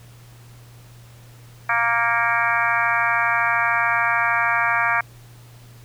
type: harmonic tone with a mistuned harmonic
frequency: 233.1 Hz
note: A#3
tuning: in tune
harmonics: 3 / 4 / 5 / 6 / 7 / 8 / 9 / 10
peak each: -27 / -25 / -24 / -25 / -23 / -27 / -28 / -27 dBFS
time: 1.69-5.01 s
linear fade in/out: 5 ms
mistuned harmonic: 9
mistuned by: +70 cents
effects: added 119 Hz sine -43 dBFS peak until 5.84 s + pink hiss -51 dBFS RMS until 5.84 s